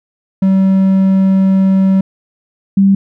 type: tone pair in turn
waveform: triangle / sine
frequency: 191.6 / 195.63 Hz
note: G3 / G3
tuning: -39 / -3 cents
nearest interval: unison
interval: 36 cents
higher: second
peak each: -5 dBFS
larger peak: neither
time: 0.42-2.01 / 2.77-2.95 s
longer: first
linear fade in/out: 5 ms
effects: none